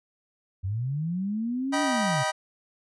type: linear two-way sweep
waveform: sine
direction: up then down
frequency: 89.1 to 293.7 to 122.9 Hz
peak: -26 dBFS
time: 0.63-2.24 s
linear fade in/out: 20 ms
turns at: 1.82 s
type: chord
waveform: 25% pulse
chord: Eb augmented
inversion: none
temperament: just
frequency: 622.3 / 777.8 / 972.3 Hz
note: Eb5 / G5 / B5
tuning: 0 / -14 / -27 cents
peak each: -25 / -26 / -26 dBFS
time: 1.72-2.32 s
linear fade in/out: 20 ms
effects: resampled to 22050 Hz